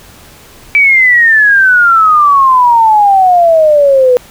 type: exponential sweep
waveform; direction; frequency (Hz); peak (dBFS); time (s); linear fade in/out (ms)
sine; down; 2319 to 489.6; -3; 0.75-4.17; 0
effects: pink hiss -37 dBFS RMS until 4.3 s